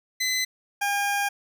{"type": "tone pair in turn", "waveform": "20% pulse", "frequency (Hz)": [2025, 807.6], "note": ["B6", "G#5"], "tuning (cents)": [43, -49], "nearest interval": "octave + major third", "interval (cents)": 1592, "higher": "first", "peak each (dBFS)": -18, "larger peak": "neither", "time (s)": [[0.2, 0.45], [0.81, 1.29]], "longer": "second", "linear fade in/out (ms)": 10, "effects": []}